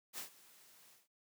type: noise with ADSR envelope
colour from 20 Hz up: white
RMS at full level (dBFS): -43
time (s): 0.13-1.08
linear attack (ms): 51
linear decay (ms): 110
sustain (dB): -20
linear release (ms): 170
effects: noise-tail reverb RT60 0.1 s tail -22 dB re dry + high-pass 150 Hz 12 dB/octave